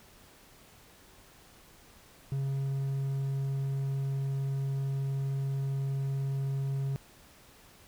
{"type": "tone", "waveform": "triangle", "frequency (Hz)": 136.6, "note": "C#3", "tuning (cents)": -25, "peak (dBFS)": -27, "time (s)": [2.32, 6.96], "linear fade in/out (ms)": 0, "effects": ["pink hiss -57 dBFS RMS until 7.87 s"]}